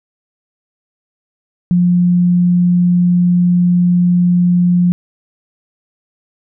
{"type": "tone", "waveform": "sine", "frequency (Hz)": 176.9, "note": "F3", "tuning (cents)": 23, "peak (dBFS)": -8, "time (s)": [1.71, 4.92], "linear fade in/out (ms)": 0, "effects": []}